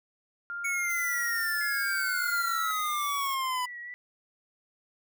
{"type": "tone", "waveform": "sine", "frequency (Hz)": 1400, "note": "F6", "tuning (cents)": 4, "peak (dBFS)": -33, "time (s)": [0.5, 2.71], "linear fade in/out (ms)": 0}
{"type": "exponential sweep", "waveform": "square", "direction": "down", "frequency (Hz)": [2234, 987.8], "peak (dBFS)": -29, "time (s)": [0.64, 3.66], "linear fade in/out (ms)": 10}
{"type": "noise", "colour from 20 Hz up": "violet", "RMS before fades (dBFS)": -41, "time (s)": [0.89, 3.35], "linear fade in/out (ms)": 10}
{"type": "tone with vibrato", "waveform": "sine", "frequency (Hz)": 2077, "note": "C7", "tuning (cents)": -13, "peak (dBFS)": -38, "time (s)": [1.61, 3.94], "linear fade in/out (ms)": 0, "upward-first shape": "triangle", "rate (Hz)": 0.8, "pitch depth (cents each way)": 150}
{"effects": []}